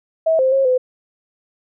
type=tone with pitch steps; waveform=sine; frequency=646 / 523 / 540 / 508 Hz; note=E5 / C5 / C#5 / B4; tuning=-35 / -1 / -45 / +49 cents; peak=-12 dBFS; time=0.26-0.78 s; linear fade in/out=10 ms; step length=130 ms; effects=none